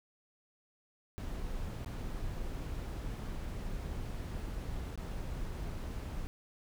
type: noise with dropouts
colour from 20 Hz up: brown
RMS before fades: -39 dBFS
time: 1.18-6.27 s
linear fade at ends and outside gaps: 0 ms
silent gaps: 1.846-1.861 / 4.957-4.976 s
effects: none